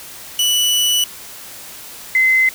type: tone pair in turn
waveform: sawtooth / sine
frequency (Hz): 2960 / 2054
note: F#7 / C7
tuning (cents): 0 / -33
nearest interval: tritone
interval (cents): 633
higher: first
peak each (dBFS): -10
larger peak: neither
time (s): 0.39-1.04 / 2.15-2.49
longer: first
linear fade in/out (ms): 2
effects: white hiss -35 dBFS RMS until 2.54 s